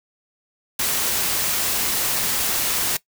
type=noise; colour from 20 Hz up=white; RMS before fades=-22 dBFS; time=0.79-2.97 s; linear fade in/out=5 ms; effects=noise-tail reverb RT60 0.1 s tail -19 dB re dry